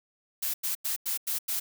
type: noise bursts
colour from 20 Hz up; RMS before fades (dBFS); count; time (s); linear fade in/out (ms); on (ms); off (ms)
blue; -30; 6; 0.42-1.6; 10; 120; 92
effects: none